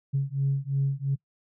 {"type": "beating tone pair", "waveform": "sine", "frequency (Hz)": [136.4, 139.3], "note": ["C#3", "C#3"], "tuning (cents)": [-28, 9], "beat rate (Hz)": 2.9, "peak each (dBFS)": -26, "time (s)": [0.13, 1.16], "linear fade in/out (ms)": 20, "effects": ["noise-tail reverb RT60 0.1 s tail -23 dB re dry", "tanh soft clip ceiling -17 dBFS"]}